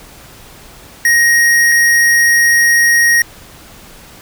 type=tone pair in turn; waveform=square; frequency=1876 / 1876 Hz; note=A#6 / A#6; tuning=+11 / +11 cents; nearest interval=unison; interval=0 cents; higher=neither; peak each=-8 dBFS; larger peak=neither; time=1.05-1.72 / 1.72-3.22 s; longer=second; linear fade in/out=2 ms; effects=pink hiss -38 dBFS RMS until 4.21 s